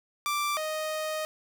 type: tone pair in turn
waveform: sawtooth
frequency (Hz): 1174.7 / 622.3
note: D6 / D#5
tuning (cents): 0 / 0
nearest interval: major seventh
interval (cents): 1100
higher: first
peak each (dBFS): -23 / -26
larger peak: first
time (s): 0.26-0.57 / 0.57-1.25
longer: second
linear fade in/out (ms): 0
effects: none